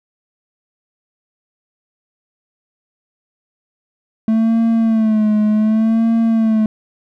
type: tone with vibrato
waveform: triangle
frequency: 220 Hz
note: A3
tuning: in tune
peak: -9 dBFS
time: 4.28-6.66 s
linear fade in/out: 2 ms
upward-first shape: sine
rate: 0.67 Hz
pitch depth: 63 cents each way
effects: none